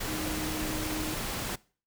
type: tone in noise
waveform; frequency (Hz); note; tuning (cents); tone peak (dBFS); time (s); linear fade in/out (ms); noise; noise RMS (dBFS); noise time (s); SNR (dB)
sine; 310; D#4; -6; -35; 0.07-1.14; 10; pink; -34; 0-1.56; -4
effects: noise-tail reverb RT60 0.4 s tail -22 dB re dry